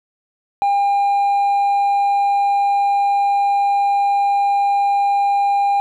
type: tone with hard clipping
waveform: sine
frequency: 803 Hz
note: G5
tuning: 41 cents sharp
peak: -14 dBFS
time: 0.62-5.8 s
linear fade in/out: 0 ms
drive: 2 dB
effects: none